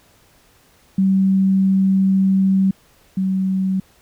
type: tone pair in turn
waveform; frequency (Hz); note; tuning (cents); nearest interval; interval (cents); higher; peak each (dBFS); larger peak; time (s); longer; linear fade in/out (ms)
sine; 191.9 / 189.7; G3 / F#3; -37 / +43; unison; 20; first; -12 / -16; first; 0.98-2.71 / 3.17-3.8; first; 5
effects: pink hiss -54 dBFS RMS until 4.01 s